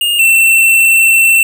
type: tone pair in turn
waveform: square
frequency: 2833 / 2691 Hz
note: F7 / E7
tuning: +24 / +35 cents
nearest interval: minor second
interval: 89 cents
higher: first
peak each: -11 / -6 dBFS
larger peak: second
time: 0.01-0.19 / 0.19-1.43 s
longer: second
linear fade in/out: 2 ms
effects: none